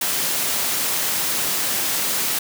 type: high-pass noise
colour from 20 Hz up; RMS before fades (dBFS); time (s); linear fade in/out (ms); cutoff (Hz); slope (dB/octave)
white; -22; 0.01-2.39; 5; 120; 12
effects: none